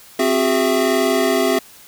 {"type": "tone cluster", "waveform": "square", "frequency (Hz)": [262.4, 366.8, 408, 665], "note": ["C4", "F#4", "G#4", "E5"], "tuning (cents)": [5, -15, -31, 15], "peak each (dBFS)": -21, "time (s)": [0.19, 1.59], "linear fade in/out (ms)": 5, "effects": ["white hiss -44 dBFS RMS until 1.87 s"]}